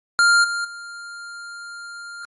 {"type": "tone with level steps", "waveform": "square", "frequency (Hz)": 1399, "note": "F6", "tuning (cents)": 3, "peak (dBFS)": [-13, -23, -34], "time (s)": [0.19, 2.25], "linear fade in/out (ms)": 0, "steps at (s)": [0.43, 0.64], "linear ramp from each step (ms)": 10, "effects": ["low-pass 10000 Hz 12 dB/octave", "AAC 32 kbps"]}